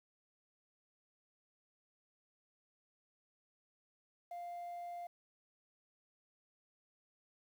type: tone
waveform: sine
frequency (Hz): 698.5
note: F5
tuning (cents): 0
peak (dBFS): -40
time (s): 4.31-5.07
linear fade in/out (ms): 5
effects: tanh soft clip ceiling -42 dBFS + 11-bit